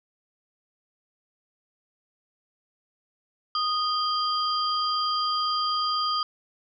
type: tone cluster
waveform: sine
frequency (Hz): 1240 / 3171 / 4799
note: D#6 / G7 / D8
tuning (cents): -6 / +19 / +37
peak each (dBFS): -25 / -32 / -29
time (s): 3.55-6.23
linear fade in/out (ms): 2
effects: none